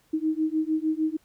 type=beating tone pair; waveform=sine; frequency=310.9 / 317.5 Hz; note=D#4 / D#4; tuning=-1 / +35 cents; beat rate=6.6 Hz; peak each=-26 dBFS; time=0.13-1.17 s; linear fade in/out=10 ms; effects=pink hiss -64 dBFS RMS until 1.24 s